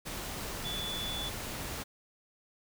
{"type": "tone in noise", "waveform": "sine", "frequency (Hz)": 3456, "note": "A7", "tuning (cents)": -32, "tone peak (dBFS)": -36, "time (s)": [0.64, 1.3], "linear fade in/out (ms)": 20, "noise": "pink", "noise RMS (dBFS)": -39, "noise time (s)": [0.05, 1.84], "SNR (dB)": 0, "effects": []}